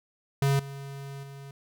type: tone with level steps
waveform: square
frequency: 138.59 Hz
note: C#3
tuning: in tune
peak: -22 / -38 / -42 dBFS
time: 0.42-1.51 s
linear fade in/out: 2 ms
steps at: 0.59 / 1.23 s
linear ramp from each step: 5 ms
effects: none